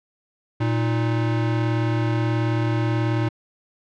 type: tone pair together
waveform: square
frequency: 116.54 / 311.1 Hz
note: A#2 / D#4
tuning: 0 / 0 cents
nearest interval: octave + perfect fourth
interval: 1700 cents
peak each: -21 / -27 dBFS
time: 0.6-3.29 s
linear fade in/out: 10 ms
effects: low-pass 3000 Hz 12 dB/octave